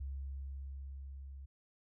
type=tone with level ramp; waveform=sine; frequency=68.1 Hz; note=C#2; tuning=30 cents flat; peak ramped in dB=-38 to -46 dBFS; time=0-1.46 s; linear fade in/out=10 ms; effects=none